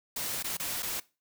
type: noise with dropouts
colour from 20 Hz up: white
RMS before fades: -34 dBFS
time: 0.16-1 s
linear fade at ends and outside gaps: 5 ms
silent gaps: 0.427-0.442 / 0.57-0.597 / 0.824-0.828 s
effects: noise-tail reverb RT60 0.3 s tail -21 dB re dry